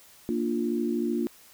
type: chord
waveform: sine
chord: Bb major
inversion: none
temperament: equal with one note detuned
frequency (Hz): 233.1 / 296 / 349.2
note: Bb3 / D4 / F4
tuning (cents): 0 / +14 / 0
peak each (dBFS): -28 / -31 / -29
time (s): 0.29-1.27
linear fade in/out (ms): 0
effects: white hiss -54 dBFS RMS until 1.53 s